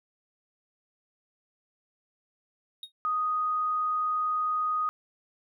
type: tone with exponential decay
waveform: triangle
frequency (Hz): 3735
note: A#7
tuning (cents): +3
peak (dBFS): -32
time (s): 2.83-2.92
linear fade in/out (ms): 2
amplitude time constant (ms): 18
type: tone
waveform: sine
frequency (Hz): 1244.5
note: D#6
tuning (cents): 0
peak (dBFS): -25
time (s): 3.05-4.89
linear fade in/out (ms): 0
effects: none